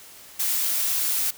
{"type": "noise", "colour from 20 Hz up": "blue", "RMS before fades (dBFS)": -24, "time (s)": [0.39, 1.31], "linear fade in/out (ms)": 10, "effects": ["white hiss -46 dBFS RMS until 1.37 s"]}